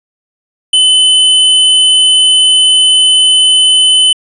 square tone, 3028 Hz, F#7, 39 cents sharp, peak -5 dBFS, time 0.73-4.13 s, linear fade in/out 5 ms, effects resampled to 24000 Hz

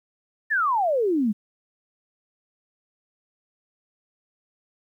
sine exponential sweep, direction down, 1831 to 197.1 Hz, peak -19 dBFS, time 0.5-1.33 s, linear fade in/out 20 ms, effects 10-bit

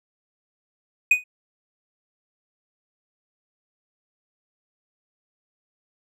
triangle tone with exponential decay, 2489 Hz, D#7, in tune, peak -8 dBFS, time 1.11-1.24 s, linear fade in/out 5 ms, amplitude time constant 28 ms, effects none

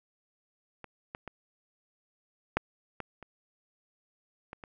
clicks, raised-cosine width 0.5 ms, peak -28 / -23 / -25 / -10 / -21 / -30 / -26 / -29 dBFS, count 8, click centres 0.843 / 1.149 / 1.277 / 2.57 / 3.003 / 3.227 / 4.531 / 4.638 s, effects none

